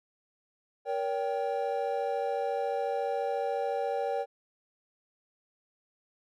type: chord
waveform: triangle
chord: G diminished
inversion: first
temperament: just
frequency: 470.4 / 564.5 / 784 Hz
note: Bb4 / Db5 / G5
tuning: +16 / +31 / 0 cents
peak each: -31 dBFS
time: 0.85-4.26 s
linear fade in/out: 50 ms
effects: none